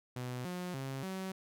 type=tone with pitch steps; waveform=sawtooth; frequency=125 / 179.6 / 134.5 / 189.3 Hz; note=B2 / F3 / C3 / F#3; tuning=+21 / +49 / +48 / +40 cents; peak=-34 dBFS; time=0.16-1.32 s; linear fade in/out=5 ms; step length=290 ms; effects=none